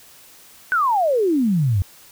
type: exponential sweep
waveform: sine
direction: down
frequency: 1538 to 88.8 Hz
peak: -15 dBFS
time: 0.72-1.82 s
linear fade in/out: 0 ms
effects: white hiss -47 dBFS RMS until 2.11 s